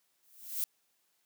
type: noise with exponential growth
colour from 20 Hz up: violet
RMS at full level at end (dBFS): -30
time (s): 0.23-0.64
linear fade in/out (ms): 0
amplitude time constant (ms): 89
effects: white hiss -75 dBFS RMS until 1.25 s + high-pass 150 Hz 12 dB/octave